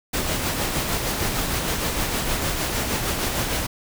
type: noise with tremolo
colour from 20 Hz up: pink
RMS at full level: -23 dBFS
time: 0.13-3.67 s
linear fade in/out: 10 ms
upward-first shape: sine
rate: 6.5 Hz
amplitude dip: 35%
effects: none